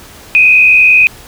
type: tone with frequency modulation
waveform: sine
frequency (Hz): 2500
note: D#7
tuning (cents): +8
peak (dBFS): -3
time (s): 0.35-1.07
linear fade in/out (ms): 0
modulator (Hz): 69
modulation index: 0.98
effects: pink hiss -35 dBFS RMS until 1.27 s